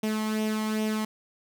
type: tone with flanger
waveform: sawtooth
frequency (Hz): 216.3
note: A3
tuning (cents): -29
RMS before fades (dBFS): -28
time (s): 0.03-1.05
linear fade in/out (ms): 5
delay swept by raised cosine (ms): 0.33 to 0.98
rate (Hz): 2.5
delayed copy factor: +0.55
effects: none